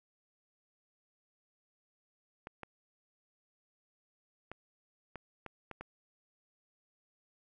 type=clicks; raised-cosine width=0.5 ms; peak=-28 dBFS; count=7; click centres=2.471 / 2.633 / 4.516 / 5.157 / 5.463 / 5.713 / 5.81 s; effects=none